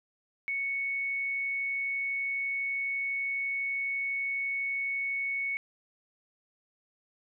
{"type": "tone", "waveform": "sine", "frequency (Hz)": 2217, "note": "C#7", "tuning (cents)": 0, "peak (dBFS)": -29, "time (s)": [0.48, 5.57], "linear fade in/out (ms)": 0, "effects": []}